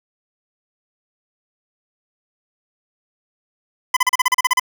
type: tone bursts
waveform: 25% pulse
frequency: 1011 Hz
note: B5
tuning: 40 cents sharp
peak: -8 dBFS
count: 11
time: 3.94-4.597 s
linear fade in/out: 5 ms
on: 27 ms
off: 36 ms
effects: none